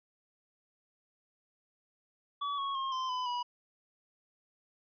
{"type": "tone with pitch steps", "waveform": "square", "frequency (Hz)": [1140, 1105, 1071.1, 1038.2, 1006.3, 975.4], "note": ["C#6", "C#6", "C6", "C6", "B5", "B5"], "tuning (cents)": [48, -6, 40, -14, 32, -22], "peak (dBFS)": -33, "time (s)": [2.41, 3.43], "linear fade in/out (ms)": 10, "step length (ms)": 170, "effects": ["resampled to 11025 Hz"]}